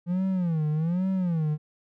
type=tone with vibrato; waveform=triangle; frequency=170 Hz; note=F3; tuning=46 cents flat; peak=-21 dBFS; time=0.06-1.58 s; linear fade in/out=50 ms; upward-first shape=sine; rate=1.2 Hz; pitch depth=200 cents each way; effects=none